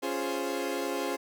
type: chord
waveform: 30% pulse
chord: Db major seventh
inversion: none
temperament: equal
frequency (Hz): 277.2 / 349.2 / 415.3 / 523.3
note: Db4 / F4 / Ab4 / C5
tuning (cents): 0 / 0 / 0 / 0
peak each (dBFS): -33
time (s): 0.02-1.17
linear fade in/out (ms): 20
effects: none